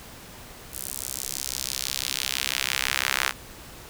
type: tone with high-pass filter sweep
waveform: sawtooth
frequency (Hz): 66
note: C2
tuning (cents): +16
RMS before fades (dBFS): -29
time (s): 0.71-3.33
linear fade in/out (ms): 50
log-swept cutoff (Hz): 10000 to 1500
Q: 1.2
effects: pink hiss -44 dBFS RMS until 3.89 s